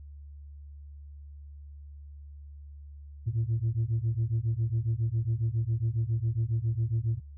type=beating tone pair; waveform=sine; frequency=110 / 117.3 Hz; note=A2 / A#2; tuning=0 / +11 cents; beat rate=7.3 Hz; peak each=-27 dBFS; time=3.26-7.2 s; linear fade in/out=20 ms; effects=tanh soft clip ceiling -22 dBFS + added 72 Hz sine -43 dBFS peak until 7.37 s